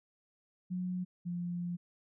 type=tone pair in turn; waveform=sine; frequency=181.6 / 174.84 Hz; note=F#3 / F3; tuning=-32 / +2 cents; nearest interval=minor second; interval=66 cents; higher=first; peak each=-33 / -34 dBFS; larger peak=first; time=0.7-1.05 / 1.25-1.77 s; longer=second; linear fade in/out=20 ms; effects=none